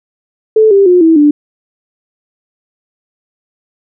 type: tone with pitch steps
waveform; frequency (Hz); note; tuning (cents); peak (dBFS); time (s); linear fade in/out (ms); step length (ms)
sine; 436.4 / 395.6 / 358.6 / 325 / 294.6; A4 / G4 / F4 / E4 / D4; -14 / +16 / +46 / -24 / +6; -3; 0.56-1.31; 5; 150
effects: none